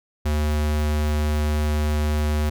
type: tone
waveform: square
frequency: 75.3 Hz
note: D2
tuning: 44 cents sharp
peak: -20 dBFS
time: 0.25-2.5 s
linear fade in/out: 10 ms
effects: none